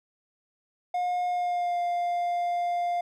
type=tone with pitch glide; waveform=triangle; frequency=716 to 700.9 Hz; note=F5 to F5; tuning=+43 to +6 cents; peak=-23 dBFS; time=0.94-3.01 s; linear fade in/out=5 ms; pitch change=-37 cents; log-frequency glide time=1.27-1.8 s; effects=none